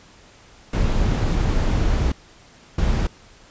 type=noise bursts at uneven times; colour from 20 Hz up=brown; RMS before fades=-19 dBFS; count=2; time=0.73-2.12 / 2.78-3.07 s; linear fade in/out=5 ms; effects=pink hiss -49 dBFS RMS until 3.5 s + resampled to 16000 Hz